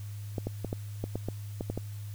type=clicks; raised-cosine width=2 ms; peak=-19 dBFS; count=10; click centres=0.382 / 0.47 / 0.647 / 0.729 / 1.04 / 1.156 / 1.286 / 1.609 / 1.7 / 1.776 s; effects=added 103 Hz sine -37 dBFS peak until 2.14 s + white hiss -55 dBFS RMS until 2.14 s